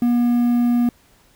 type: tone with quantisation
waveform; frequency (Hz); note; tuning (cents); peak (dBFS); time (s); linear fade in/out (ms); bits
triangle; 240.4; B3; -46; -12; 0.02-0.89; 2; 7
effects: pink hiss -55 dBFS RMS until 1.35 s

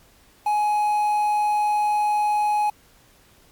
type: tone with quantisation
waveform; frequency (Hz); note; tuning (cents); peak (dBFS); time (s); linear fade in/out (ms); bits
triangle; 838; G#5; +15; -16; 0.46-2.7; 5; 7
effects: pink hiss -55 dBFS RMS until 3.51 s + MP3 96 kbps

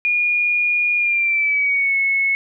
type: tone with pitch glide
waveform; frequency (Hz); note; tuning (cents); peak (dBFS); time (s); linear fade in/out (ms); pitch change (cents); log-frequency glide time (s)
sine; 2434 to 2194; D#7 to C#7; -39 to -18; -15; 0.05-2.35; 0; -179; 0.96-1.96
effects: none

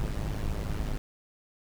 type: noise with amplitude modulation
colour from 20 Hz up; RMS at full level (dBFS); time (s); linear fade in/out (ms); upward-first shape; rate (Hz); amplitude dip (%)
brown; -28; 0-0.98; 0; sine; 105; 75
effects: none

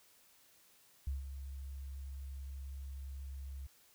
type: tone with ADSR envelope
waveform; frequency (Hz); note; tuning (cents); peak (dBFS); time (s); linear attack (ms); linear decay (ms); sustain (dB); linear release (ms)
sine; 68; C#2; -33; -33; 1.07-3.67; 4; 150; -9; 9
effects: white hiss -66 dBFS RMS until 3.94 s

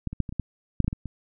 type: clicks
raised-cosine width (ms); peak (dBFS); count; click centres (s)
5; -15 / -21 / -10 / -21 / -24 / -14 / -6 / -17 / -10 / -18 / -21; 11; 0.073 / 0.13 / 0.203 / 0.292 / 0.325 / 0.397 / 0.803 / 0.845 / 0.88 / 0.929 / 1.057
effects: none

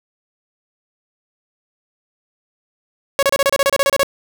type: tone bursts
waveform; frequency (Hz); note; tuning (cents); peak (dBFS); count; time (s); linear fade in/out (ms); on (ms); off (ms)
sawtooth; 554.4; C#5; 0; -8; 13; 3.19-4.031; 0; 37; 30
effects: none

